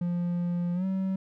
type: tone with pitch glide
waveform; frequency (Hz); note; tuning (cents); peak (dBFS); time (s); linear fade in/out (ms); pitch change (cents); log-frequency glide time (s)
triangle; 174.61 to 190.41; F3 to F#3; 0 to +50; -24; 0.01-1.16; 5; +150; 0.74-0.85
effects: none